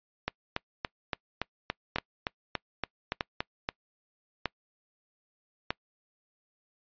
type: two click trains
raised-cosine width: 0.3 ms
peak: -13 / -12 dBFS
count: 13 / 4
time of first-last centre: 0.28-3.689 / 1.96-5.705 s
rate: 3.52 / 0.801 Hz
effects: noise-tail reverb RT60 0.1 s tail -25 dB re dry + resampled to 11025 Hz